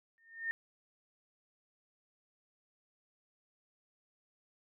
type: tone with exponential growth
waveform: sine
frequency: 1824 Hz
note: A#6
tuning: 38 cents flat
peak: -30 dBFS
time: 0.18-0.51 s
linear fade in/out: 0 ms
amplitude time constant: 71 ms
effects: none